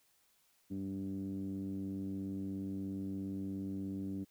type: tone with low-pass filter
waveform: 10% pulse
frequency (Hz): 97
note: G2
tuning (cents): -18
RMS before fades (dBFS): -40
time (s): 0.7-4.25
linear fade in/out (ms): 20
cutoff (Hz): 250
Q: 7.8
effects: white hiss -72 dBFS RMS until 4.3 s